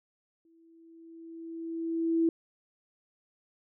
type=tone with exponential growth; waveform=sine; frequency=329.6 Hz; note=E4; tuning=in tune; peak=-21 dBFS; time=0.45-2.29 s; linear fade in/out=2 ms; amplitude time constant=400 ms; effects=none